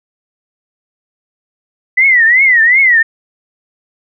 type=tone with vibrato; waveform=sine; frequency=1975.5 Hz; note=B6; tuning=in tune; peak=-5 dBFS; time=1.97-3.03 s; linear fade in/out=10 ms; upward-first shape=triangle; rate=2.7 Hz; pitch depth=200 cents each way; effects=none